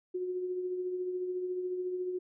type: tone with tremolo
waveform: sine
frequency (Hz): 364.3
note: F#4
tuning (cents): -27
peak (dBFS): -30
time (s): 0.14-2.19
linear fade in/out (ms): 10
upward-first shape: triangle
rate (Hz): 14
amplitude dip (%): 45
effects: none